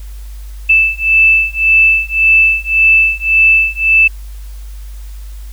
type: beating tone pair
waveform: sine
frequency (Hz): 2637 / 2638.8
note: E7 / E7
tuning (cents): 0 / +1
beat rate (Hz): 1.8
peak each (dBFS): -10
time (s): 0.69-4.08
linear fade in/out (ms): 10
effects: added 50 Hz sine -25 dBFS peak until 5.52 s + white hiss -44 dBFS RMS until 5.52 s